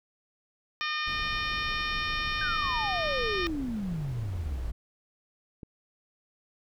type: harmonic tone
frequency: 609 Hz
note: D#5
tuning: 37 cents flat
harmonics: 2 / 3 / 4 / 5 / 6 / 7 / 8 / 9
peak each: -34 / -34 / -35 / -39 / -38 / -44 / -46 / -42 dBFS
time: 0.81-3.47 s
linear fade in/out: 0 ms
type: noise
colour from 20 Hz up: brown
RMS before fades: -39 dBFS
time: 1.06-4.72 s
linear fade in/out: 20 ms
type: exponential sweep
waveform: sine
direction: down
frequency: 1600 to 52.7 Hz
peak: -30 dBFS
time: 2.41-4.72 s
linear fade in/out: 5 ms
type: clicks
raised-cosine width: 3 ms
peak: -29 dBFS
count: 2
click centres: 3.686 / 5.632 s
effects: none